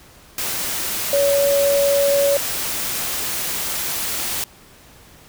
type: tone in noise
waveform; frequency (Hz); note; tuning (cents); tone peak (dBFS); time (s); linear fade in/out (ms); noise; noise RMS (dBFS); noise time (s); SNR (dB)
sine; 563; C#5; +27; -14; 1.13-2.37; 2; white; -24; 0.38-4.44; +7
effects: pink hiss -47 dBFS RMS until 5.28 s